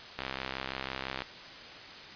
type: click train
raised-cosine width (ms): 0.3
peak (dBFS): -18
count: 69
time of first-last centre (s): 0.19-1.22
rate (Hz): 66
effects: white hiss -46 dBFS RMS until 2.15 s + resampled to 11025 Hz